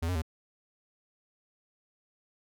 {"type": "tone with pitch steps", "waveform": "square", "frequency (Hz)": [83.1, 90.4, 79.8], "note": ["E2", "F#2", "D#2"], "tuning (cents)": [15, -40, 44], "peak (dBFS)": -29, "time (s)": [0.02, 0.221], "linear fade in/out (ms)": 10, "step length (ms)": 67, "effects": []}